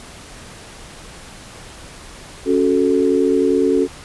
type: chord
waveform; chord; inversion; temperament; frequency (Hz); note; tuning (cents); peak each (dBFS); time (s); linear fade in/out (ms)
sine; F# minor; second; equal; 277.2 / 370 / 440; C#4 / F#4 / A4; 0 / 0 / 0; -17; 2.45-3.88; 50
effects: pink hiss -38 dBFS RMS until 4.04 s + resampled to 24000 Hz